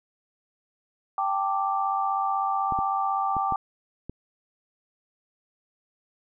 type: chord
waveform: sine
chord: G suspended second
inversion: none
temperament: equal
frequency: 784 / 880 / 1174.7 Hz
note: G5 / A5 / D6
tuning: 0 / 0 / 0 cents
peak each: -26 / -31 / -27 dBFS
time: 1.18-3.56 s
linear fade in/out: 2 ms
type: clicks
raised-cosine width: 3 ms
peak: -22 dBFS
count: 5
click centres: 2.723 / 2.789 / 3.367 / 3.523 / 4.096 s
effects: none